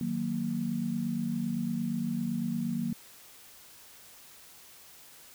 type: chord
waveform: sine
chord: D# minor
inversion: none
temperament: equal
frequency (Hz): 155.56 / 185 / 233.1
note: D#3 / F#3 / A#3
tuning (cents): 0 / 0 / 0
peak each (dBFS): -37 / -34 / -31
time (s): 0.01-2.93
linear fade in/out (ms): 2
effects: white hiss -53 dBFS RMS until 5.34 s